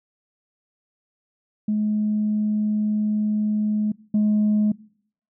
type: tone pair in turn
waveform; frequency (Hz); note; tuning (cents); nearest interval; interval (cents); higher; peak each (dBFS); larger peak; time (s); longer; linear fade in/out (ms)
sine; 211.9 / 211.1; G#3 / G#3; +35 / +29; unison; 6; first; -18 / -14; second; 1.68-3.92 / 4.14-4.72; first; 5
effects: noise-tail reverb RT60 0.6 s tail -23 dB re dry + tanh soft clip ceiling -14 dBFS